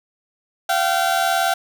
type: tone pair together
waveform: 30% pulse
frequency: 689.6 / 768 Hz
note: F5 / G5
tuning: -22 / -36 cents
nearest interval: major second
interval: 186 cents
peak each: -17 dBFS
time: 0.69-1.54 s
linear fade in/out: 5 ms
effects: none